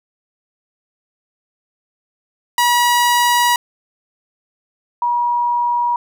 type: tone pair in turn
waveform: sawtooth / sine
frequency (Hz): 965 / 960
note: B5 / B5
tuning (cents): -40 / -49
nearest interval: unison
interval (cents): 9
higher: first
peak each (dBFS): -8 / -14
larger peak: first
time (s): 2.58-3.56 / 5.02-5.96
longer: first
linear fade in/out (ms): 2
effects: none